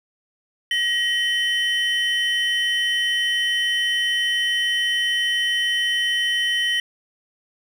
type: tone pair together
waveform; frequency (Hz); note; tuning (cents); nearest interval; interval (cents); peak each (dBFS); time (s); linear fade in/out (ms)
triangle; 1900 / 3047; A#6 / G7; +33 / -50; minor sixth; 817; -20; 0.71-6.8; 2
effects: none